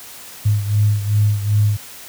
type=beating tone pair; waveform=sine; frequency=103.83 / 106.43 Hz; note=G#2 / G#2; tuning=0 / +43 cents; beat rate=2.6 Hz; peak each=-14 / -19 dBFS; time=0.45-1.77 s; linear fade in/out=10 ms; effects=white hiss -37 dBFS RMS until 2.08 s + high-pass 60 Hz 12 dB/octave